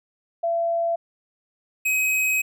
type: tone pair in turn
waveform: sine / square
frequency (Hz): 675 / 2534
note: E5 / D#7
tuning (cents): +41 / +31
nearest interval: octave + major seventh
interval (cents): 2290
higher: second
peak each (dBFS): -20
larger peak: neither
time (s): 0.43-0.96 / 1.85-2.42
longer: second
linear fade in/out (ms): 10
effects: none